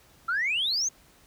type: exponential sweep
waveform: sine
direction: up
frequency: 1318.5 to 6645 Hz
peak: -23 dBFS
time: 0.28-0.89 s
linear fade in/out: 10 ms
effects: tanh soft clip ceiling -20 dBFS + pink hiss -58 dBFS RMS until 1.26 s